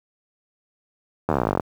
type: slowing click train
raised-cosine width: 1 ms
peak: -6 dBFS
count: 19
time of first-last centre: 1.29-1.598 s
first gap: 12 ms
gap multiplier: 1.04
effects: high-pass 80 Hz 12 dB/octave + 8-bit